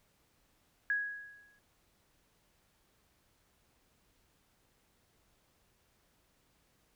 sine tone with exponential decay, 1662 Hz, G#6, 1 cent sharp, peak -27 dBFS, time 0.9-1.59 s, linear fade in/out 1 ms, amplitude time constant 150 ms, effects pink hiss -72 dBFS RMS until 6.95 s

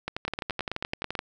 two click trains, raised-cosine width 0.3 ms, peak -14 / -14 dBFS, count 9 / 14, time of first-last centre 0.28-1.152 / 0.08-1.191 s, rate 9.17 / 11.7 Hz, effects none

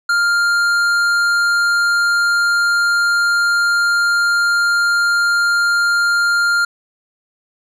sine tone with tanh clipping, 1400 Hz, F6, 4 cents sharp, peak -14 dBFS, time 0.09-6.65 s, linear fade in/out 5 ms, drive 12 dB, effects none

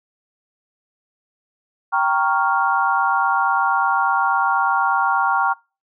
sine chord, G half-diminished seventh, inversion none, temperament equal, 784 / 932.3 / 1108.7 / 1396.9 Hz, G5 / Bb5 / Db6 / F6, 0 / 0 / 0 / 0 cents, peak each -21 dBFS, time 1.92-5.54 s, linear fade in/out 20 ms, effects noise-tail reverb RT60 0.3 s tail -24 dB re dry

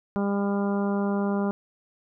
harmonic tone, 200.5 Hz, G3, 39 cents sharp, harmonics 1 / 2 / 3 / 4 / 5 / 6 / 7, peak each -24 / -30 / -34 / -36 / -38 / -40 / -41 dBFS, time 0.16-1.51 s, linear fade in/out 0 ms, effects none

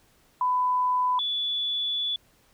sine tone pair in turn, 1000 / 3442 Hz, B5 / A7, +21 / -39 cents, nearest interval octave + major sixth, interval 2140 cents, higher second, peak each -21 / -25 dBFS, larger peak first, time 0.41-1.19 / 1.19-2.16 s, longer second, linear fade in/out 2 ms, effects pink hiss -62 dBFS RMS until 2.53 s

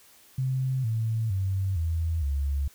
sine tone with pitch steps, 130.81 / 111.92 / 95.76 / 81.93 / 70.1 Hz, C3 / A2 / G2 / E2 / C#2, 0 / +30 / -40 / -10 / +20 cents, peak -24 dBFS, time 0.38-2.68 s, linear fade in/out 5 ms, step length 460 ms, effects white hiss -56 dBFS RMS until 2.74 s

